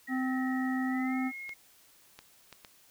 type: tone with pitch glide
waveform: sine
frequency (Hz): 1900 to 2157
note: A#6 to C#7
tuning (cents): +33 to -48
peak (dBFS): -39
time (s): 0.07-1.54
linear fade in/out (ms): 10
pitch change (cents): +219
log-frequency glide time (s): 0.86-1.16
type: harmonic tone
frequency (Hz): 259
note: C4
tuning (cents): -17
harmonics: 1 / 3 / 5 / 7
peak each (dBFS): -29 / -39 / -43 / -46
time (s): 0.08-1.32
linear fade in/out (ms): 50
type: clicks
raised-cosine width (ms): 0.2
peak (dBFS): -29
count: 4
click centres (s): 1.493 / 2.19 / 2.527 / 2.648
effects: white hiss -61 dBFS RMS until 2.9 s